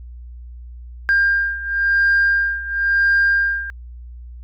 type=beating tone pair; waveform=sine; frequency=1600 / 1600.97 Hz; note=G6 / G6; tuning=+35 / +36 cents; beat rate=0.97 Hz; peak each=-15 / -18 dBFS; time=1.09-3.7 s; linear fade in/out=0 ms; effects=tanh soft clip ceiling -9 dBFS + added 60 Hz sine -33 dBFS peak until 4.43 s